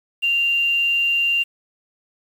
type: tone with quantisation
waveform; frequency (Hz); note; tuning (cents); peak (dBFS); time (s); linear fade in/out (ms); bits
sine; 2781; F7; -8; -16; 0.22-1.44; 20; 7
effects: none